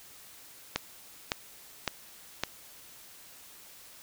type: click train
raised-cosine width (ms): 0.2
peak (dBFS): -10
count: 4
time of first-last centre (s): 0.76-2.436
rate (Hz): 1.79
effects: white hiss -52 dBFS RMS until 4.02 s